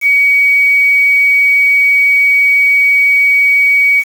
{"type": "tone with quantisation", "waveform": "sine", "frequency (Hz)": 2257, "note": "C#7", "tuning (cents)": 31, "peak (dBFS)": -6, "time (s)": [0.01, 4.04], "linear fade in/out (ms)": 50, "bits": 5, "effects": []}